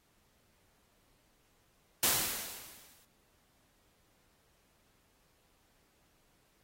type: noise with exponential decay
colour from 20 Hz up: white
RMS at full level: -26 dBFS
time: 2.03-3.05 s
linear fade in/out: 2 ms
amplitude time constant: 220 ms
effects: pink hiss -71 dBFS RMS until 6.63 s + AAC 48 kbps